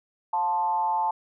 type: tone with frequency modulation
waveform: sine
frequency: 880 Hz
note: A5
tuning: in tune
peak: -22 dBFS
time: 0.33-1.11 s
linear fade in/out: 5 ms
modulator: 171 Hz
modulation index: 0.6
effects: none